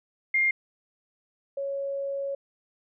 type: tone pair in turn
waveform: sine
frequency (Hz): 2117 / 554.3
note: C7 / C#5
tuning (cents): +20 / 0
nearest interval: octave + major seventh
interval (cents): 2320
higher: first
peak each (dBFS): -20 / -28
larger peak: first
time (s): 0.34-0.51 / 1.57-2.35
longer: second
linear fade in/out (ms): 5
effects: none